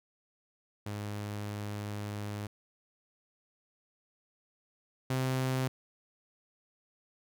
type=tone pair in turn; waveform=sawtooth; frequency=103.6 / 130.22 Hz; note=G#2 / C3; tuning=-4 / -8 cents; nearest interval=major third; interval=396 cents; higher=second; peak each=-32 / -25 dBFS; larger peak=second; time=0.86-2.47 / 5.1-5.68 s; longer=first; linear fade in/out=5 ms; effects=none